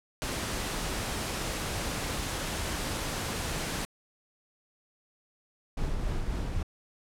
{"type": "noise", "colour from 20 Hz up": "pink", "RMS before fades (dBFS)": -33, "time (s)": [0.22, 3.85], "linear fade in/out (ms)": 0}
{"type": "noise with tremolo", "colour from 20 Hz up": "brown", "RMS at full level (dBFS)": -29, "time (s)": [5.77, 6.63], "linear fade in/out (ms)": 5, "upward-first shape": "triangle", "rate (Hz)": 3.7, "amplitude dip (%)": 30}
{"effects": ["low-pass 11000 Hz 12 dB/octave"]}